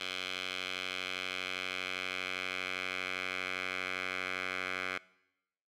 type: tone with band-pass filter sweep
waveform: 10% pulse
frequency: 92.5 Hz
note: F#2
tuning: in tune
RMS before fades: -38 dBFS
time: 0-4.98 s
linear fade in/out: 5 ms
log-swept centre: 3000 to 2000 Hz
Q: 2.2
effects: noise-tail reverb RT60 0.9 s tail -21 dB re dry